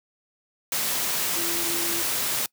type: tone in noise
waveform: sine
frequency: 340 Hz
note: F4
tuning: 46 cents flat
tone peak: -33 dBFS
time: 1.36-2.02 s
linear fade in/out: 2 ms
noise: white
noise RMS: -26 dBFS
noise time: 0.72-2.46 s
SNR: -10 dB
effects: noise-tail reverb RT60 0.1 s tail -24 dB re dry + high-pass 100 Hz 12 dB/octave